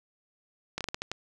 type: slowing click train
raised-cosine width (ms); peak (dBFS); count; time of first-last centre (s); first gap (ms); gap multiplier
0.2; -15; 7; 0.78-1.116; 27; 1.29
effects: none

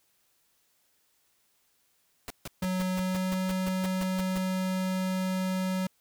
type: noise bursts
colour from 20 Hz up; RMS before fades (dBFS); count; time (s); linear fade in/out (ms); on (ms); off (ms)
pink; -38; 13; 2.28-4.379; 0; 23; 150
type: tone with pitch glide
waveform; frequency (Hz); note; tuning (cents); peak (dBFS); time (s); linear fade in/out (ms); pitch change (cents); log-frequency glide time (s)
square; 185 to 186.72; F#3 to F#3; 0 to +16; -28; 2.62-5.87; 5; +16; 2.93-3.4
effects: white hiss -70 dBFS RMS until 6 s

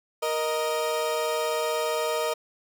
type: tone pair together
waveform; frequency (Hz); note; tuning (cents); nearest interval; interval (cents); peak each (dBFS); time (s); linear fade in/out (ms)
30% pulse; 468.9 / 622.3; A#4 / D#5; +10 / 0; perfect fourth; 490; -25; 0.22-2.34; 10
effects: none

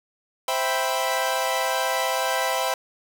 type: chord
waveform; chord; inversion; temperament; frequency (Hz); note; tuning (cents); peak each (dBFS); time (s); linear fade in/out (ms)
sawtooth; C major seventh; none; equal; 523.3 / 659.3 / 784 / 987.8; C5 / E5 / G5 / B5; 0 / 0 / 0 / 0; -24; 0.48-2.74; 2
effects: 8-bit

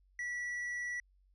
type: tone with tanh clipping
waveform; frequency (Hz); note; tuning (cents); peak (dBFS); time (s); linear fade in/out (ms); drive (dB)
sine; 1947; B6; -25; -37; 0.19-1; 2; 5
effects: added 47 Hz sine -65 dBFS peak until 1.34 s

